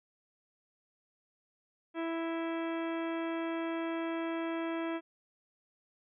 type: harmonic tone with a mistuned harmonic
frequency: 330 Hz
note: E4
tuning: 2 cents sharp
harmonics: 1 / 2 / 3 / 4 / 5 / 6 / 7 / 8 / 10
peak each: -34 / -40 / -44 / -46 / -48 / -50 / -51 / -52 / -54 dBFS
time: 1.94-5.01 s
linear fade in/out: 50 ms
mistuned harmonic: 10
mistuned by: -22 cents
effects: none